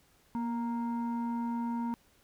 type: tone pair together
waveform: sine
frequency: 236.4 / 932 Hz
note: A#3 / A#5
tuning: +24 / -1 cents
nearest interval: 2 octaves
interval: 2375 cents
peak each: -30 / -36 dBFS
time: 0.35-1.94 s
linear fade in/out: 0 ms
effects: tanh soft clip ceiling -27 dBFS + pink hiss -66 dBFS RMS until 2.23 s